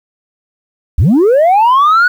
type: linear sweep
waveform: sine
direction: up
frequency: 52 to 1485 Hz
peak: -3 dBFS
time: 0.98-2.08 s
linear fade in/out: 5 ms
effects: tanh soft clip ceiling -4 dBFS + 7-bit